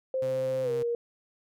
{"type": "tone with pitch glide", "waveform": "sine", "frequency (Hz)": [523.3, 471.6], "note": ["C5", "A#4"], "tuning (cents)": [0, 20], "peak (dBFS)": -26, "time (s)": [0.14, 0.95], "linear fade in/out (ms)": 2, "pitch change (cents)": -180, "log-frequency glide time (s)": [0.63, 0.71]}
{"type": "tone with vibrato", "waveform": "sawtooth", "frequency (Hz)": 130.7, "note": "C3", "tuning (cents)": -1, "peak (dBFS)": -34, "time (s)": [0.22, 0.83], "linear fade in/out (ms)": 5, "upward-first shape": "sine", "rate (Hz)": 15, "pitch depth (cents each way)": 21}
{"effects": []}